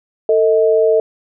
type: tone pair together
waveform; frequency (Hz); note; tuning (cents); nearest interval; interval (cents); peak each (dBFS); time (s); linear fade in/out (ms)
sine; 447.5 / 632; A4 / D#5; +29 / +27; tritone; 598; -11 / -14; 0.29-1; 2
effects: none